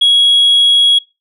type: tone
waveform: sine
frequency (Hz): 3322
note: G#7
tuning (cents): 0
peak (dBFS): -4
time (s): 0.01-0.99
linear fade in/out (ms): 10
effects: noise-tail reverb RT60 0.3 s tail -26 dB re dry + tanh soft clip ceiling -4 dBFS